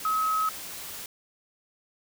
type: tone in noise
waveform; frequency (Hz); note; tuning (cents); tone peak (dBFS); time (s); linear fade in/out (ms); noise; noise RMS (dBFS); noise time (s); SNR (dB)
sine; 1280; D#6; +49; -23; 0.05-0.49; 2; white; -39; 0-1.06; +13
effects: none